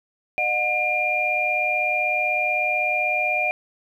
sine tone cluster, 611 / 727 / 2400 Hz, D#5 / F#5 / D7, -32 / -31 / +37 cents, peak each -28 / -26 / -21 dBFS, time 0.38-3.51 s, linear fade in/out 0 ms, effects 9-bit

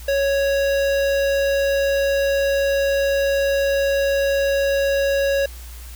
square tone with notch filter, 554 Hz, C#5, 1 cent flat, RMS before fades -19 dBFS, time 0.08-5.46 s, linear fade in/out 5 ms, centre 9500 Hz, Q 0.72, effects added 60 Hz sine -34 dBFS peak until 5.95 s + white hiss -43 dBFS RMS until 5.95 s

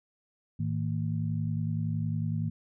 sine tone cluster, 107 / 157.8 / 227.1 Hz, A2 / D#3 / A#3, -48 / +25 / -45 cents, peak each -31 / -31 / -36 dBFS, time 0.59-2.5 s, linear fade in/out 10 ms, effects none

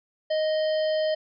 harmonic tone with a mistuned harmonic, 623 Hz, D#5, 2 cents sharp, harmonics 1 / 3 / 5 / 7 / 8, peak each -22 / -38 / -37 / -42 / -42 dBFS, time 0.3-1.15 s, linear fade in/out 10 ms, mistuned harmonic 7, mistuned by -19 cents, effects none

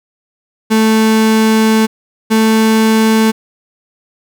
35% pulse tone pair in turn, 220 / 220.8 Hz, A3 / A3, 0 / +6 cents, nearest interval unison, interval 6 cents, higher second, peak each -6 dBFS, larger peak neither, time 0.7-1.87 / 2.3-3.32 s, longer first, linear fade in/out 20 ms, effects none

